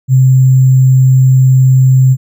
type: tone with sample-and-hold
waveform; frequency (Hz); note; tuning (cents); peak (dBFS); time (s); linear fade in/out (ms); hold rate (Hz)
sine; 130.81; C3; 0; -3; 0.08-2.17; 50; 7350
effects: none